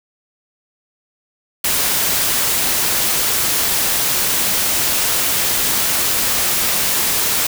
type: noise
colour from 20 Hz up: white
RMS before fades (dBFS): -17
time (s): 1.64-7.47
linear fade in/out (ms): 5
effects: none